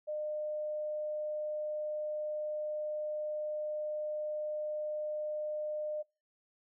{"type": "tone", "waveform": "sine", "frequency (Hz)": 606, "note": "D#5", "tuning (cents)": -46, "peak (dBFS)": -34, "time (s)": [0.07, 6.03], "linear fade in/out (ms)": 20, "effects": ["noise-tail reverb RT60 0.3 s tail -24 dB re dry"]}